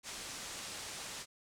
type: low-pass noise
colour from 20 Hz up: white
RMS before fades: -45 dBFS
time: 0.03-1.26 s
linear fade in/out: 50 ms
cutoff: 8500 Hz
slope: 24 dB/octave
effects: none